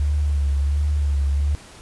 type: tone with vibrato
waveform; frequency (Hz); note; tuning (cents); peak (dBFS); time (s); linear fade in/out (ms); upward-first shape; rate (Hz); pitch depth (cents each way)
sine; 71.9; D2; -36; -17; 0-1.55; 0; sine; 1.4; 47
effects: pink hiss -44 dBFS RMS until 1.81 s + resampled to 24000 Hz